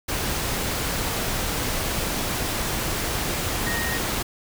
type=tone in noise; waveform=sine; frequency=1864.7 Hz; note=A#6; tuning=in tune; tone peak=-28 dBFS; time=3.66-3.98 s; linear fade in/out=10 ms; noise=pink; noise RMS=-26 dBFS; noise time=0.08-4.23 s; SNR=-5 dB; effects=none